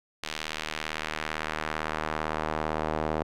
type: tone with band-pass filter sweep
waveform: sawtooth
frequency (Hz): 77.78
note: D#2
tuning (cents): 0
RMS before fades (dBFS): -32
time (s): 0.23-3.23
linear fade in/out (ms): 5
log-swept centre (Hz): 3400 to 650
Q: 0.99
effects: none